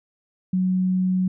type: tone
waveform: sine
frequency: 185 Hz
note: F#3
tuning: in tune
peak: -18 dBFS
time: 0.53-1.28 s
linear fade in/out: 5 ms
effects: none